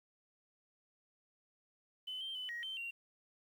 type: tone with pitch steps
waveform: sine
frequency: 3028 / 3145 / 3013 / 1891 / 3105 / 2758 Hz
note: F#7 / G7 / F#7 / A#6 / G7 / F7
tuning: +39 / +5 / +31 / +24 / -17 / -22 cents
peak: -39 dBFS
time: 2.07-2.91 s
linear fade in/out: 10 ms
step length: 140 ms
effects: tanh soft clip ceiling -36 dBFS + 11-bit